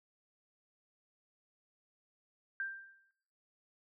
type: tone with exponential decay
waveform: sine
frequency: 1579 Hz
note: G6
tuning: 12 cents sharp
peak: -33 dBFS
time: 2.6-3.11 s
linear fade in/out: 1 ms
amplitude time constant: 110 ms
effects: noise-tail reverb RT60 0.8 s tail -22 dB re dry